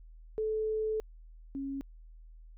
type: tone pair in turn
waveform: sine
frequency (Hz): 435 / 274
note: A4 / C#4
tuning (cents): -20 / -20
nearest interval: minor sixth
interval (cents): 800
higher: first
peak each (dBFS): -29 / -34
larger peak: first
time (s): 0.38-1 / 1.55-1.81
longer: first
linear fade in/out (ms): 0
effects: added 40 Hz sine -49 dBFS peak until 2.57 s